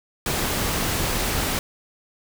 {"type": "noise", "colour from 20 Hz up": "pink", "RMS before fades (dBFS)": -24, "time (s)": [0.26, 1.59], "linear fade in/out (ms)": 2, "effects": []}